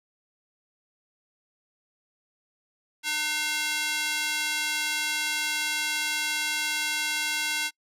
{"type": "tone with high-pass filter", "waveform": "square", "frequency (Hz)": 302.9, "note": "D#4", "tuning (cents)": -46, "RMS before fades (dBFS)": -28, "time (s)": [3.03, 7.71], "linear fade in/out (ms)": 50, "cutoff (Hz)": 2100, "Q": 1, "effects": ["noise-tail reverb RT60 0.1 s tail -26 dB re dry", "low-pass 12000 Hz 12 dB/octave"]}